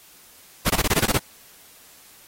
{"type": "noise bursts", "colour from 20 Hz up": "pink", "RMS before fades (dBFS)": -20, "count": 9, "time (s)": [0.66, 1.178], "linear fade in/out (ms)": 5, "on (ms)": 38, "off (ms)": 22, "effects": ["white hiss -50 dBFS RMS until 2.27 s", "AAC 48 kbps"]}